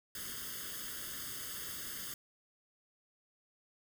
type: noise with comb filter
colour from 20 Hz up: white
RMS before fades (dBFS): -43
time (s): 0.15-2.14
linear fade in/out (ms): 2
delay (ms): 0.61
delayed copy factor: +0.95
effects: none